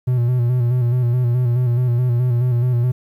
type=tone with vibrato; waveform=triangle; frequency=122.6 Hz; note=B2; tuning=12 cents flat; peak=-12 dBFS; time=0.07-2.92 s; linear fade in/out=10 ms; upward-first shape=square; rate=4.7 Hz; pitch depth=46 cents each way; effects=9-bit